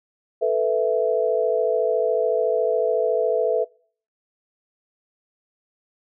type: chord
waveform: sine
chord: A suspended second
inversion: none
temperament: equal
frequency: 440 / 493.9 / 659.3 Hz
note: A4 / B4 / E5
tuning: 0 / 0 / 0 cents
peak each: -22 dBFS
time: 0.41-3.65 s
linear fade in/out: 20 ms
effects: noise-tail reverb RT60 0.5 s tail -25 dB re dry